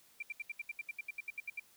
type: tone bursts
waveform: sine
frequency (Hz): 2360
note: D7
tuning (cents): +8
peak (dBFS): -37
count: 15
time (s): 0.2-1.598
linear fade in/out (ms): 5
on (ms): 26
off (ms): 72
effects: white hiss -65 dBFS RMS until 1.76 s

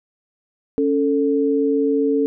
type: tone pair together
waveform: sine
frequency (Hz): 278.1 / 443.1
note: C#4 / A4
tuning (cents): +6 / +12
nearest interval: minor sixth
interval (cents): 806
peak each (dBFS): -18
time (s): 0.78-2.26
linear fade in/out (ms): 0
effects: none

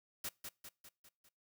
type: noise with echo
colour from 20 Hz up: white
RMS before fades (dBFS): -41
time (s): 0.24-0.29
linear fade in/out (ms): 5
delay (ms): 200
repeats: 5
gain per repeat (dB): -5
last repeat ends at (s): 1.29
effects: noise-tail reverb RT60 0.3 s tail -24 dB re dry

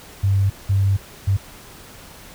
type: tone bursts at uneven times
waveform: sine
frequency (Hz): 98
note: G2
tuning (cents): 0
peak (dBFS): -14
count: 3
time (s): 0.23-0.5 / 0.69-0.97 / 1.27-1.37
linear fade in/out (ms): 10
effects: pink hiss -42 dBFS RMS until 2.34 s

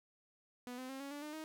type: tone with pitch steps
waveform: sawtooth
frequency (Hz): 246.9 / 256.9 / 267.4 / 278.3 / 289.6 / 301.3 / 313.6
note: B3 / C4 / C4 / C#4 / D4 / D4 / D#4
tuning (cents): 0 / -32 / +38 / +7 / -24 / +44 / +14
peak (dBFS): -40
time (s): 0.67-1.44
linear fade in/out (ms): 0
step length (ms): 110
effects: none

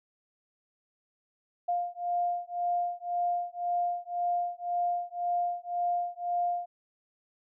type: beating tone pair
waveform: sine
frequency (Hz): 702 / 703.9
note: F5 / F5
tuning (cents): +9 / +13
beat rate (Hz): 1.9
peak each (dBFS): -31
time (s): 1.68-6.66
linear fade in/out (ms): 10
effects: none

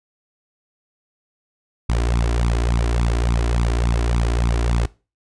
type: tone with flanger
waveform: sawtooth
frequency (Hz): 58.27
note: A#1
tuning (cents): 0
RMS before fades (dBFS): -19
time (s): 1.89-4.86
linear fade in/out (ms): 5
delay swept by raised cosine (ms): 0.82 to 3.02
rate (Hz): 3.5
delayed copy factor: +0.85
effects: noise-tail reverb RT60 0.3 s tail -20 dB re dry + resampled to 22050 Hz

